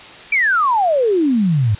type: exponential sweep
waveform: sine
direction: down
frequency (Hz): 2381 to 98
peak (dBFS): -12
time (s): 0.32-1.75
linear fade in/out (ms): 5
effects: white hiss -37 dBFS RMS until 1.79 s + resampled to 8000 Hz